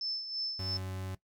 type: tone with tremolo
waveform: sine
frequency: 5274 Hz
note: E8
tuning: in tune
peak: -32 dBFS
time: 0.01-0.77 s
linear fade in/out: 2 ms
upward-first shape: sine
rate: 3 Hz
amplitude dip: 60%
type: tone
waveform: 40% pulse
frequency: 94.2 Hz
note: F#2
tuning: 32 cents sharp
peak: -36 dBFS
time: 0.59-1.15 s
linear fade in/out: 5 ms
effects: noise-tail reverb RT60 0.1 s tail -17 dB re dry